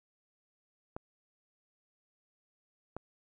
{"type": "clicks", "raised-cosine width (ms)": 1, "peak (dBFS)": -25, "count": 2, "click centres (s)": [0.965, 2.966], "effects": []}